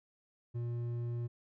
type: tone with hard clipping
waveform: sine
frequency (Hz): 119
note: A#2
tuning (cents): +36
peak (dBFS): -36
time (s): 0.54-1.28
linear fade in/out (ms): 20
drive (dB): 6
effects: none